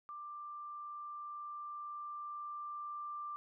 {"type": "tone with level ramp", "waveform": "sine", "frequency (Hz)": 1183, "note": "D6", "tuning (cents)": 12, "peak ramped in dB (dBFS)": [-44, -40], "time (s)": [0.09, 3.36], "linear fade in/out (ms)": 0, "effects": []}